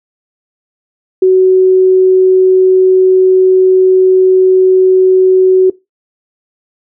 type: tone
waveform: sine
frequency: 373.8 Hz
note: F#4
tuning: 18 cents sharp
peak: -3 dBFS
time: 1.22-5.7 s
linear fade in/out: 5 ms
effects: noise-tail reverb RT60 0.2 s tail -20 dB re dry